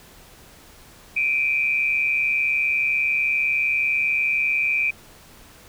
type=tone pair together; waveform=sine; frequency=2349 / 2489 Hz; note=D7 / D#7; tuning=0 / 0 cents; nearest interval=minor second; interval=100 cents; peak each=-21 / -22 dBFS; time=1.16-4.91 s; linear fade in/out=10 ms; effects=pink hiss -48 dBFS RMS until 5.68 s